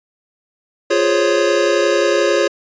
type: chord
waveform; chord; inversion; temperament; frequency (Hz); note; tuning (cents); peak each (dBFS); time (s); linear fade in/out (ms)
square; Db major seventh; first; equal; 349.2 / 415.3 / 523.3 / 554.4; F4 / Ab4 / C5 / Db5; 0 / 0 / 0 / 0; -19 / -19 / -23 / -17; 0.9-2.48; 10
effects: resampled to 16000 Hz